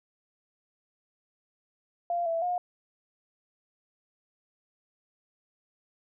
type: tone with pitch steps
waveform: sine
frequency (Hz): 693 / 663 / 715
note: F5 / E5 / F5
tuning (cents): -14 / +10 / +41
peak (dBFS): -26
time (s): 2.1-2.58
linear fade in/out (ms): 2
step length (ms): 160
effects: none